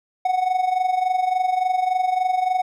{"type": "tone with amplitude modulation", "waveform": "triangle", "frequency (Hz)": 740, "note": "F#5", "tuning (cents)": 0, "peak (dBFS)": -13, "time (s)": [0.25, 2.62], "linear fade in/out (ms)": 5, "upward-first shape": "sine", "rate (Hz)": 23.5, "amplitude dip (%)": 70, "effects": []}